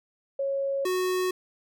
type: tone pair in turn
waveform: sine / square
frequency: 550 / 368 Hz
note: C#5 / F#4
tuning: -14 / -9 cents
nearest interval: perfect fifth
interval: 695 cents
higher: first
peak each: -25 dBFS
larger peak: neither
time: 0.39-0.85 / 0.85-1.31 s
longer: neither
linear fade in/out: 5 ms
effects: none